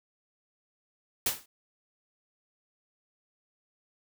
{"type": "noise with exponential decay", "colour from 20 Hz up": "white", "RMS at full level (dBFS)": -23, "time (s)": [1.26, 1.46], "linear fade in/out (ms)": 5, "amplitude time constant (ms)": 42, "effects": []}